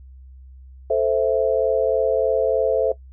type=chord; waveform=sine; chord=A minor; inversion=none; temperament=equal; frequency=440 / 523.3 / 659.3 Hz; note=A4 / C5 / E5; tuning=0 / 0 / 0 cents; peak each=-20 / -20 / -21 dBFS; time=0.9-2.92 s; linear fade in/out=5 ms; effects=noise-tail reverb RT60 0.1 s tail -17 dB re dry + added 65 Hz sine -40 dBFS peak until 3.12 s